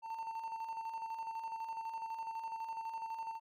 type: tone with tremolo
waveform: triangle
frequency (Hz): 902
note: A5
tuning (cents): +43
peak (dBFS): -36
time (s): 0.02-3.4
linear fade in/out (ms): 50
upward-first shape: square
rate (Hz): 12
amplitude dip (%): 45
effects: none